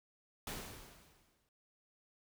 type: noise with exponential decay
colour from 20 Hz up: pink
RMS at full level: -41 dBFS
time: 0.47-1.49 s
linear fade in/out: 2 ms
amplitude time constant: 220 ms
effects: none